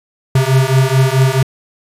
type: beating tone pair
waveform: square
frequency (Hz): 130 / 134.6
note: C3 / C3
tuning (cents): -11 / +49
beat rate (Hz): 4.6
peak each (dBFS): -13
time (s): 0.35-1.43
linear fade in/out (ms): 5
effects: resampled to 32000 Hz